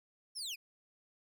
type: linear sweep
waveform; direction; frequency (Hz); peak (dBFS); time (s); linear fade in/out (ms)
30% pulse; down; 5588 to 2327; -36; 0.35-0.56; 20
effects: none